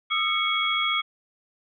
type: tone cluster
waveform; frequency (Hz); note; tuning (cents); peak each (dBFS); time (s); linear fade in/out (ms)
sine; 1234 / 1328 / 2217 / 3318; D#6 / E6 / C#7 / G#7; -15 / +12 / 0 / -2; -28 / -31 / -26 / -26; 0.1-1.02; 20
effects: none